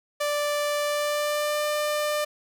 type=tone with pitch glide; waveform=sawtooth; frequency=587.3 to 597.2 Hz; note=D5 to D5; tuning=0 to +29 cents; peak=-20 dBFS; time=0.2-2.25 s; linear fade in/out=10 ms; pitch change=+29 cents; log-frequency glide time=0.85-1.66 s; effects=none